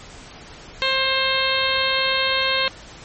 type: harmonic tone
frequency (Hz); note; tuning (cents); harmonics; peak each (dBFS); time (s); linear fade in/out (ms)
530; C5; +22; 1 / 2 / 3 / 4 / 5 / 6 / 7 / 8; -26 / -26 / -26 / -26 / -26 / -26 / -26 / -26; 0.82-2.68; 0
effects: pink hiss -41 dBFS RMS until 3.04 s + MP3 32 kbps